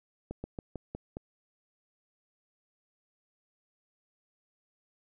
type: slowing click train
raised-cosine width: 2 ms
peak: -24 dBFS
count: 6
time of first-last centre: 0.31-1.169 s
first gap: 130 ms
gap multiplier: 1.14
effects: none